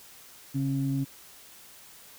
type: tone pair together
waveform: sine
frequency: 138.59 / 272.4 Hz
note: C#3 / C#4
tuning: 0 / -30 cents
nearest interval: octave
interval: 1170 cents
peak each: -27 / -28 dBFS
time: 0.54-1.05 s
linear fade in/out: 20 ms
effects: tanh soft clip ceiling -18 dBFS + white hiss -51 dBFS RMS until 2.18 s